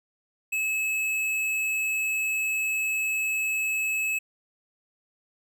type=tone with tanh clipping; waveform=sine; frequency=2590 Hz; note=E7; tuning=31 cents flat; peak=-26 dBFS; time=0.52-4.19 s; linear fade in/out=10 ms; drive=15 dB; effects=none